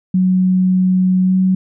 sine tone with pitch glide, 185 to 187.15 Hz, F#3 to F#3, 0 to +20 cents, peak -10 dBFS, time 0.14-1.55 s, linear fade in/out 5 ms, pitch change +20 cents, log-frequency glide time 1.23-1.36 s, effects none

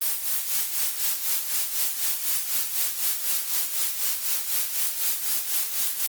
blue noise with tremolo, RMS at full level -23 dBFS, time 0.01-6.07 s, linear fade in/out 10 ms, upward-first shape sine, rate 4 Hz, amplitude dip 60%, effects Opus 24 kbps

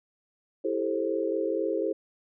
sine chord, A minor seventh, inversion second, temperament just, 330 / 396 / 440 / 528 Hz, E4 / G4 / A4 / C5, +2 / +18 / 0 / +16 cents, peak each -31 dBFS, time 0.64-1.93 s, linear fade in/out 10 ms, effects none

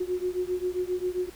sine beating tone pair, 359.9 / 367.4 Hz, F#4 / F#4, -48 / -12 cents, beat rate 7.5 Hz, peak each -29 / -30 dBFS, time 0-1.3 s, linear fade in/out 10 ms, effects added 60 Hz sine -54 dBFS peak until 1.35 s + pink hiss -50 dBFS RMS until 1.35 s

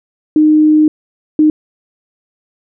sine tone bursts at uneven times, 306.9 Hz, D#4, 24 cents flat, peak -5 dBFS, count 2, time 0.36-0.88 / 1.39-1.5 s, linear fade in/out 2 ms, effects none

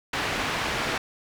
white low-pass noise, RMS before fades -28 dBFS, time 0.13-0.98 s, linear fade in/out 5 ms, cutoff 2500 Hz, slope 12 dB/octave, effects none

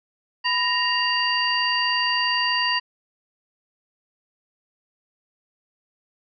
harmonic tone with a mistuned harmonic, 932.3 Hz, A#5, in tune, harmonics 1 / 2 / 3 / 5, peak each -25 / -25 / -25 / -25 dBFS, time 0.44-2.8 s, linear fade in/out 20 ms, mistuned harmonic 1, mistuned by +110 cents, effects none

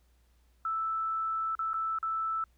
sine tone with dropouts, 1318.5 Hz, E6, in tune, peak -29 dBFS, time 0.65-2.44 s, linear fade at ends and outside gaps 2 ms, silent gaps 1.552-1.591 / 1.733-1.741 / 1.987-2.028 s, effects added 60 Hz sine -63 dBFS peak until 2.57 s + pink hiss -73 dBFS RMS until 2.57 s

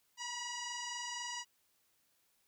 sine tone with frequency modulation, 1920 Hz, B6, 49 cents flat, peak -39 dBFS, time 0.17-1.45 s, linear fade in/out 50 ms, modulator 966 Hz, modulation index 5.1, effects white hiss -75 dBFS RMS until 2.47 s

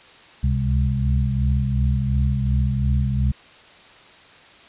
sine tone cluster, 67.5 / 70.3 / 129.1 / 202.7 Hz, C#2 / C#2 / C3 / G#3, -45 / +25 / -23 / -42 cents, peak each -21 / -26 / -21 / -27 dBFS, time 0.43-3.32 s, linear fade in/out 10 ms, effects white hiss -47 dBFS RMS until 4.68 s + resampled to 8000 Hz

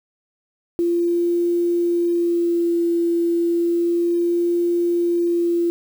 sine tone with vibrato, 343.2 Hz, F4, 30 cents flat, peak -16 dBFS, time 0.79-5.7 s, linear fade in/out 0 ms, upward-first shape sine, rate 0.32 Hz, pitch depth 14 cents each way, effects 7-bit

